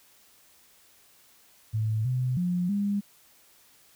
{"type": "tone with pitch steps", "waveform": "sine", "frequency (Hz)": [109.4, 127.1, 178.1, 202.3], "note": ["A2", "C3", "F3", "G#3"], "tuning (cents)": [-9, -50, 34, -45], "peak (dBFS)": -24, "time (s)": [1.73, 3.01], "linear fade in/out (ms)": 20, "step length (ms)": 320, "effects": ["white hiss -59 dBFS RMS until 3.95 s"]}